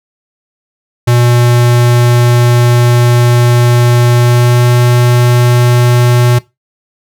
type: tone with pitch glide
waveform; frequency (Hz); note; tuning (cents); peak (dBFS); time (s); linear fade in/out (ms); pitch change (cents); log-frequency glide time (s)
square; 120.9 to 121.88; B2 to B2; -36 to -22; -6; 1.07-6.39; 10; +14; 4.17-4.65
effects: noise-tail reverb RT60 0.2 s tail -19 dB re dry